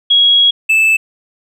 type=tone pair in turn; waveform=sine / triangle; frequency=3314 / 2630 Hz; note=G#7 / E7; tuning=-4 / -5 cents; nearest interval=major third; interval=401 cents; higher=first; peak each=-6 dBFS; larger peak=neither; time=0.1-0.51 / 0.69-0.97 s; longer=first; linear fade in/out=10 ms; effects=none